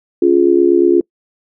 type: tone with amplitude modulation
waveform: sine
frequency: 349.2 Hz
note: F4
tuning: in tune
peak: -3 dBFS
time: 0.22-1.01 s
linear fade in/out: 5 ms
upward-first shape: sine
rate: 68.6 Hz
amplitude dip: 95%
effects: noise-tail reverb RT60 0.1 s tail -25 dB re dry